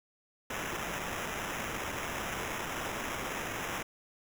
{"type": "noise with sample-and-hold", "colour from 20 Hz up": "white", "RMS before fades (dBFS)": -37, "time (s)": [0.5, 3.83], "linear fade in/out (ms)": 5, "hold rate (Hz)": 4410, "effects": []}